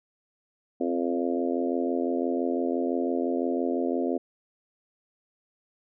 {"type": "harmonic tone with a mistuned harmonic", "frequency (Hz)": 85.9, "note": "F2", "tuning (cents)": -28, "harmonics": [3, 4, 5, 6, 7, 8], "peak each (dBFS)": [-28, -30, -32, -34, -35, -36], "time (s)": [0.8, 4.18], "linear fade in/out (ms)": 10, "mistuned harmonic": 3, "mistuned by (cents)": 28, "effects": []}